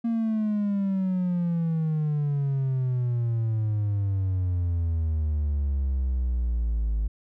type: exponential sweep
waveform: triangle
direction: down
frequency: 233.1 to 52.1 Hz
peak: -20 dBFS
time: 0.04-7.08 s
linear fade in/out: 10 ms
effects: tanh soft clip ceiling -16 dBFS